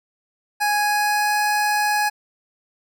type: tone with pitch glide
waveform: 25% pulse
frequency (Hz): 830.6 to 836.4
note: G#5 to G#5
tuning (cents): 0 to +12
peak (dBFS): -14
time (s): 0.6-2.1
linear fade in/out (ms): 20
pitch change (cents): +12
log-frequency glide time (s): 0.76-1.38
effects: none